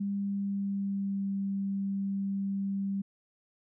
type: tone with pitch glide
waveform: sine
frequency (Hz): 199.8 to 196.71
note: G3 to G3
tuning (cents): +33 to +6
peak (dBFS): -29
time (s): 0-3.02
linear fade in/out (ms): 10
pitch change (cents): -27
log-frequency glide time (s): 0.14-1.3
effects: none